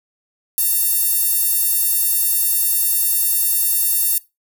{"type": "tone with high-pass filter", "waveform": "sawtooth", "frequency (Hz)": 910, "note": "A#5", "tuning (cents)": -42, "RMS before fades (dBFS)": -17, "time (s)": [0.58, 4.18], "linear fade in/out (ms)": 0, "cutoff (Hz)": 12000, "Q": 1.6, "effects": ["noise-tail reverb RT60 0.2 s tail -18 dB re dry"]}